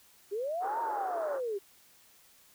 sine linear two-way sweep, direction up then down, 381.2 to 940 to 381.2 Hz, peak -31 dBFS, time 0.31-1.59 s, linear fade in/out 20 ms, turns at 0.8 s
pink band-pass noise, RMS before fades -40 dBFS, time 0.6-1.41 s, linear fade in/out 50 ms, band 370 to 1500 Hz, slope 48 dB/octave
effects white hiss -61 dBFS RMS until 2.54 s

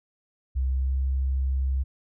sine tone with pitch glide, 65.2 to 66.34 Hz, C2 to C2, -5 to +25 cents, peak -22 dBFS, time 0.55-1.84 s, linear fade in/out 20 ms, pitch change +30 cents, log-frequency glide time 0.67-0.96 s, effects none

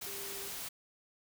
sine tone in noise, 396.9 Hz, G4, 22 cents sharp, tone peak -48 dBFS, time 0.06-0.49 s, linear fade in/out 10 ms, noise white, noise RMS -42 dBFS, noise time 0.01-0.69 s, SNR -9 dB, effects none

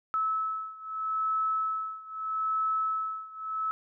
sine beating tone pair, 1300 / 1300.79 Hz, E6 / E6, -24 / -23 cents, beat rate 0.79 Hz, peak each -30 / -32 dBFS, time 0.14-3.71 s, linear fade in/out 0 ms, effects none

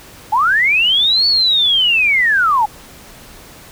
sine linear two-way sweep, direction up then down, 810 to 4487 to 810 Hz, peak -10 dBFS, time 0.32-2.66 s, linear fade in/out 10 ms, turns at 1.27 s, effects pink hiss -39 dBFS RMS until 3.71 s

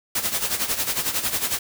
white noise with tremolo, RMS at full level -22 dBFS, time 0.15-1.59 s, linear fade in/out 5 ms, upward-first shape sine, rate 11 Hz, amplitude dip 70%, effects none

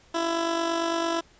15% pulse tone with amplitude modulation, 333.8 Hz, E4, 22 cents sharp, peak -16 dBFS, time 0.14-1.21 s, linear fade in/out 10 ms, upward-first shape sine, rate 48.9 Hz, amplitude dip 45%, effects pink hiss -57 dBFS RMS until 1.39 s + resampled to 16000 Hz

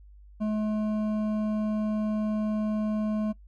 sine tone with hard clipping, 213.9 Hz, A3, 49 cents flat, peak -27 dBFS, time 0.4-3.33 s, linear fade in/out 20 ms, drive 9 dB, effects noise-tail reverb RT60 0.1 s tail -21 dB re dry + added 50 Hz sine -48 dBFS peak until 3.47 s

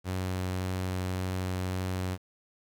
sawtooth tone with vibrato, 92.5 Hz, F#2, in tune, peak -26 dBFS, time 0.04-2.18 s, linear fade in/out 50 ms, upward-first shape triangle, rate 1.8 Hz, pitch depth 8 cents each way, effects 10-bit

